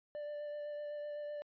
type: tone with vibrato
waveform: triangle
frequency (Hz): 590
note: D5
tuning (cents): +8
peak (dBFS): -38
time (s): 0.15-1.42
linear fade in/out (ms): 0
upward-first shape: sine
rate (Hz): 7.9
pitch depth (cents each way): 12
effects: resampled to 11025 Hz